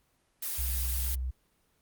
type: noise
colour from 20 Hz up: blue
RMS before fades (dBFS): -34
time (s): 0.42-1.15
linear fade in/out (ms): 5
type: tone with vibrato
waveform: sine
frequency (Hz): 63.6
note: C2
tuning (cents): -48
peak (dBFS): -30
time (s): 0.58-1.31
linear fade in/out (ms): 10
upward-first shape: triangle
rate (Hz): 14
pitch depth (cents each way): 18
effects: pink hiss -71 dBFS RMS until 1.81 s + Opus 24 kbps